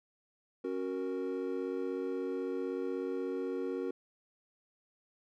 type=chord; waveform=triangle; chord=F# major; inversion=second; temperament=equal with one note detuned; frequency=272.9 / 370 / 466.2 Hz; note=C#4 / F#4 / A#4; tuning=-27 / 0 / 0 cents; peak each=-37 / -35 / -36 dBFS; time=0.64-3.91 s; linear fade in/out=5 ms; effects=none